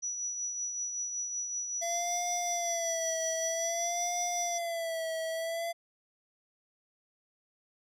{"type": "tone with tremolo", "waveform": "sine", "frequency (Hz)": 5880, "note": "F#8", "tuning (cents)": -12, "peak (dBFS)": -31, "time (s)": [0.02, 4.59], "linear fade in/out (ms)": 20, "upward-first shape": "triangle", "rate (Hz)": 5.3, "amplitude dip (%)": 45}
{"type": "tone with vibrato", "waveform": "square", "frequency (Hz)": 676, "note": "E5", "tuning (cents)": 43, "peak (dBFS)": -33, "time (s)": [1.81, 5.73], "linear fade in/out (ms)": 20, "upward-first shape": "sine", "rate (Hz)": 0.52, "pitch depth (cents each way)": 74}
{"effects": ["resampled to 32000 Hz"]}